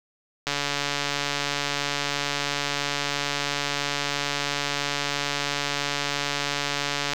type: click train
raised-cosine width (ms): 0.2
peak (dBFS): -8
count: 954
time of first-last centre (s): 0.47-7.134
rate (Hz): 143
effects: 7-bit